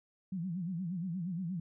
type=tone with vibrato; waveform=sine; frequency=177.1 Hz; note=F3; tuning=24 cents sharp; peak=-34 dBFS; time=0.32-1.6 s; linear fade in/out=5 ms; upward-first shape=sine; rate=8.5 Hz; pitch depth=150 cents each way; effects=none

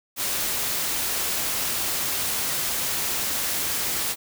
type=noise; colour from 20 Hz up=white; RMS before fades=-26 dBFS; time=0.16-4.16 s; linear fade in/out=50 ms; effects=none

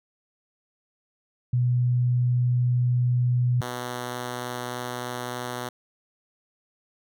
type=tone pair in turn; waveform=sine / 5% pulse; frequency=123.3 / 123.3 Hz; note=B2 / B2; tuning=-2 / -2 cents; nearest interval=unison; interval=0 cents; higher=neither; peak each=-19 dBFS; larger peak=neither; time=1.53-3.61 / 3.61-5.69 s; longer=neither; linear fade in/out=5 ms; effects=none

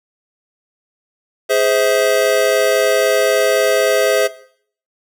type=chord; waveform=square; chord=Ab augmented; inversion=none; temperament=just; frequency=415.3 / 519.1 / 648.9 Hz; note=Ab4 / C5 / E5; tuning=0 / -14 / -27 cents; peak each=-18 / -17 / -18 dBFS; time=1.49-4.28 s; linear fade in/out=20 ms; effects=noise-tail reverb RT60 0.6 s tail -18 dB re dry

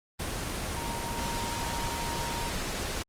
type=tone in noise; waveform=sine; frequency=934 Hz; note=A#5; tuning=3 cents sharp; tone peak=-36 dBFS; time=0.76-2.5 s; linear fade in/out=10 ms; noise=pink; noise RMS=-33 dBFS; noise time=0.19-3.03 s; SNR=-6 dB; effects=low-pass 11000 Hz 12 dB/octave + Opus 24 kbps

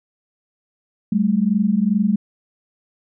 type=tone pair together; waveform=sine; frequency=193.22 / 215.7 Hz; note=G3 / A3; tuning=-25 / -34 cents; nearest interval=major second; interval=191 cents; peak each=-18 / -17 dBFS; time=1.12-2.16 s; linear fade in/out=5 ms; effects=none

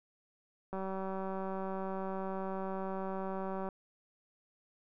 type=click train; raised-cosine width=1 ms; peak=-26 dBFS; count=566; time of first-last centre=0.73-3.688 s; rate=191 Hz; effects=none

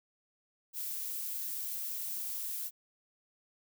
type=noise; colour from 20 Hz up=violet; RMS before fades=-38 dBFS; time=0.73-2.71 s; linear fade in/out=50 ms; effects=none

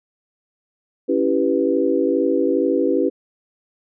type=chord; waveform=sine; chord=C# half-diminished seventh; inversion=none; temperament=equal; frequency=277.2 / 329.6 / 392 / 493.9 Hz; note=C#4 / E4 / G4 / B4; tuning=0 / 0 / 0 / 0 cents; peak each=-21 dBFS; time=1.08-3.1 s; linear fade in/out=20 ms; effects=none

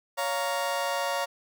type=chord; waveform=30% pulse; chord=Bb minor; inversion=first; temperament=just; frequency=559.4 / 699.2 / 932.3 Hz; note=Db5 / F5 / Bb5; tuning=+16 / +2 / 0 cents; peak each=-28 / -30 / -29 dBFS; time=0.17-1.26 s; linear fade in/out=20 ms; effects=none

